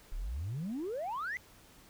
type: exponential sweep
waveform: sine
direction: up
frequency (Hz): 30.87 to 2093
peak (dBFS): -33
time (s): 0.12-1.37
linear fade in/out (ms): 0
effects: tanh soft clip ceiling -32 dBFS + pink hiss -59 dBFS RMS until 1.89 s